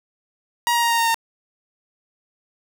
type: tone with pitch steps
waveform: sawtooth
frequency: 950 / 942.9 / 935.8 / 928.8 / 921.9 / 915 Hz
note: A#5 / A#5 / A#5 / A#5 / A#5 / A#5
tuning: +33 / +20 / +6 / -7 / -19 / -32 cents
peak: -13 dBFS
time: 0.67-1.144 s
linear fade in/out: 0 ms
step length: 79 ms
effects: none